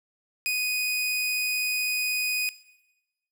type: tone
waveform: sawtooth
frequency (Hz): 2489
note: D#7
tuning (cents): 0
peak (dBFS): -21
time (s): 0.46-2.49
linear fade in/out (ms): 0
effects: noise-tail reverb RT60 1.0 s tail -18 dB re dry